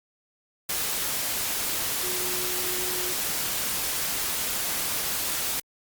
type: tone in noise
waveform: sine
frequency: 363.5 Hz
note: F#4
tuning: 31 cents flat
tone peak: -36 dBFS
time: 2.03-3.13 s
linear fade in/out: 5 ms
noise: white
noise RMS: -28 dBFS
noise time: 0.69-5.6 s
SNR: -11 dB
effects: Opus 48 kbps